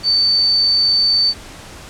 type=tone; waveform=sine; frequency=4548 Hz; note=C#8; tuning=44 cents sharp; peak=-11 dBFS; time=0.03-1.34 s; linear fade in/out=50 ms; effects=pink hiss -36 dBFS RMS until 1.89 s + low-pass 9000 Hz 12 dB/octave